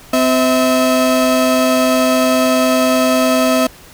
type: tone pair together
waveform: 35% pulse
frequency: 256.8 / 647 Hz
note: C4 / E5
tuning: -32 / -32 cents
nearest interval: octave + major third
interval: 1600 cents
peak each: -12 dBFS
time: 0.13-3.67 s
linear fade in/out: 5 ms
effects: pink hiss -40 dBFS RMS until 3.93 s